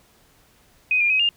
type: tone with pitch steps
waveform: sine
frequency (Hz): 2506 / 2405 / 2533 / 2812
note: D#7 / D7 / D#7 / F7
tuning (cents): +12 / +41 / +30 / +11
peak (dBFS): -16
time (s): 0.91-1.29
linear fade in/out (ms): 2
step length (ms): 95
effects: pink hiss -57 dBFS RMS until 1.36 s